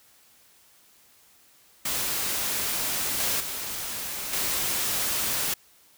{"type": "noise with level steps", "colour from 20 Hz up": "white", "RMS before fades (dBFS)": [-28, -26, -33, -27], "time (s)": [1.85, 5.54], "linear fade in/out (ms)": 5, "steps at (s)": [3.2, 3.4, 4.33], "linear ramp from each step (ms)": 2, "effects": ["white hiss -58 dBFS RMS until 5.97 s"]}